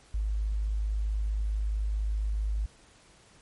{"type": "tone", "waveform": "sine", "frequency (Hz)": 52.3, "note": "G#1", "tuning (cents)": 13, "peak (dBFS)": -26, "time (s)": [0.14, 2.66], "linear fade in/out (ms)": 5, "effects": ["pink hiss -58 dBFS RMS until 3.41 s", "MP3 48 kbps"]}